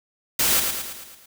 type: noise with echo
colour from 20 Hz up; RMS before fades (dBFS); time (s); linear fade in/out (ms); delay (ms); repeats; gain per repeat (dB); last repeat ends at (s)
white; -20; 0.39-0.6; 5; 110; 6; -5; 1.26
effects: none